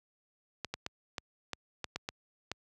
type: clicks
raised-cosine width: 0.2 ms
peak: -18 dBFS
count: 9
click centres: 0.647 / 0.74 / 0.864 / 1.182 / 1.533 / 1.843 / 1.96 / 2.089 / 2.516 s
effects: high-pass 60 Hz 12 dB/octave